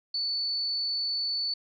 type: tone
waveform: sine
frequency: 4475 Hz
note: C#8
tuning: 16 cents sharp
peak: -27 dBFS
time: 0.14-1.54 s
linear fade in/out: 5 ms
effects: none